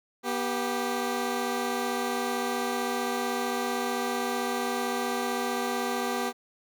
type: tone pair together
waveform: 15% pulse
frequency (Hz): 242.8 / 392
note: B3 / G4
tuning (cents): -29 / 0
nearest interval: minor sixth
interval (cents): 829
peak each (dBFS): -24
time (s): 0.23-6.33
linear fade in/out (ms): 50
effects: none